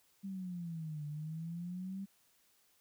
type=exponential two-way sweep; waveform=sine; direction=down then up; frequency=198.1 to 146.83 to 198.1 Hz; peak=-39 dBFS; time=0.23-2.06 s; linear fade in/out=20 ms; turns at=1.06 s; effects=white hiss -71 dBFS RMS until 2.8 s